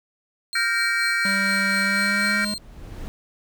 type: tone with tremolo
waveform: 35% pulse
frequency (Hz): 4186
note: C8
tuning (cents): 0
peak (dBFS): -25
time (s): 0.53-2.58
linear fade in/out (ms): 0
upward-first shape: sine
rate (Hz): 4.2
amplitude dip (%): 55
type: chord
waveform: triangle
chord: G minor seventh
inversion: third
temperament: equal with one note detuned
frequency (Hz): 1396.9 / 1568 / 1864.7 / 2301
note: F6 / G6 / Bb6 / D7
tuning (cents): 0 / 0 / 0 / -36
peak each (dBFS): -24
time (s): 0.55-2.45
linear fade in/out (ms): 5
type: tone with pitch glide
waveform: square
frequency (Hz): 196 to 207.7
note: G3 to G#3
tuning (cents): 0 to 0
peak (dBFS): -27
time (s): 1.25-2.54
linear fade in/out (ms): 2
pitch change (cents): +100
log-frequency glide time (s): 1.81-2.37
type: noise with exponential growth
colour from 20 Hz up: brown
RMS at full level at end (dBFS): -31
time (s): 1.74-3.08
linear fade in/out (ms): 0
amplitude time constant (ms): 290
effects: none